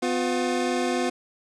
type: tone pair together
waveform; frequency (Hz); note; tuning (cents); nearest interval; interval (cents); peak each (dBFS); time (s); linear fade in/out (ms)
25% pulse; 252 / 356.4; B3 / F4; +35 / +35; tritone; 600; -22; 0.02-1.1; 10
effects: resampled to 22050 Hz + 8-bit